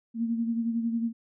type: beating tone pair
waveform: sine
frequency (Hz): 229.7 / 240.7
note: A#3 / B3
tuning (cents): -25 / -44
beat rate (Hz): 11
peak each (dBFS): -26 / -35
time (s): 0.14-1.13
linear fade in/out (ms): 50
effects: none